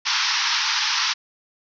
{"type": "band-pass noise", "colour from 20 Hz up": "white", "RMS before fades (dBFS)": -22, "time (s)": [0.05, 1.14], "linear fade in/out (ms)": 20, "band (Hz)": [850, 5900], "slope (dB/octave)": 96, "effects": []}